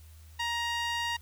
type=tone with band-pass filter; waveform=sawtooth; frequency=940 Hz; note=A#5; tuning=14 cents sharp; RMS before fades=-32 dBFS; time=0.39-1.17 s; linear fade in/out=10 ms; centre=2600 Hz; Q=0.8; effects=added 79 Hz sine -49 dBFS peak until 1.21 s + white hiss -61 dBFS RMS until 1.21 s